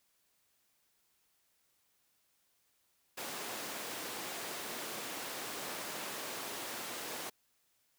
pink high-pass noise, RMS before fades -42 dBFS, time 3.17-7.3 s, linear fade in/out 10 ms, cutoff 330 Hz, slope 12 dB/octave, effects white hiss -75 dBFS RMS until 7.98 s

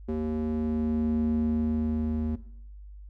square tone with band-pass filter sweep, 77.4 Hz, D#2, 9 cents flat, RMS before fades -27 dBFS, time 0.08-2.36 s, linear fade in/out 10 ms, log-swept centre 310 to 180 Hz, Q 3.2, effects noise-tail reverb RT60 0.7 s tail -18 dB re dry + added 50 Hz sine -42 dBFS peak until 3.09 s

